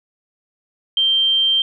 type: tone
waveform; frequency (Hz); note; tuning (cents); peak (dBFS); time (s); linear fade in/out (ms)
sine; 3150; G7; +8; -13; 0.97-1.62; 2
effects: none